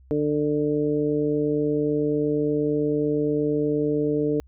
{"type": "harmonic tone", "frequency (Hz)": 148.7, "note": "D3", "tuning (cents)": 22, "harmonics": [1, 2, 3, 4], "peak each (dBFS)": [-30, -24, -23, -34], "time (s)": [0.11, 4.4], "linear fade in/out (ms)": 0, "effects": ["added 65 Hz sine -49 dBFS peak until 4.47 s"]}